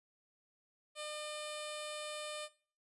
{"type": "tone with notch filter", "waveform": "10% pulse", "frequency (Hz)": 603, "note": "D5", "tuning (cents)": 46, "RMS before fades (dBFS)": -43, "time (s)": [0.95, 2.49], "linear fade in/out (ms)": 50, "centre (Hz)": 1600, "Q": 1.3, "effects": ["noise-tail reverb RT60 0.4 s tail -17 dB re dry", "resampled to 24000 Hz"]}